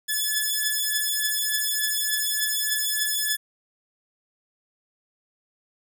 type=beating tone pair; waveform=5% pulse; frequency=1719 / 1722.4 Hz; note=A6 / A6; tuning=-41 / -37 cents; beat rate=3.4 Hz; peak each=-15 dBFS; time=0.08-3.37 s; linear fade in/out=20 ms; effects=none